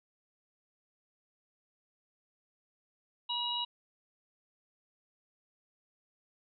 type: harmonic tone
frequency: 964 Hz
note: B5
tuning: 42 cents flat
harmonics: 1 / 3 / 4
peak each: -38 / -36 / -35 dBFS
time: 3.29-3.65 s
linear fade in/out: 10 ms
effects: none